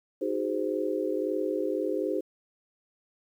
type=chord; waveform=sine; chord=Ab dominant seventh; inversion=second; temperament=just; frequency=311.5 / 373.8 / 415.3 / 519.1 Hz; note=Eb4 / Gb4 / Ab4 / C5; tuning=+2 / +18 / 0 / -14 cents; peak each=-32 dBFS; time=0.21-2.21 s; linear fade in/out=10 ms; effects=10-bit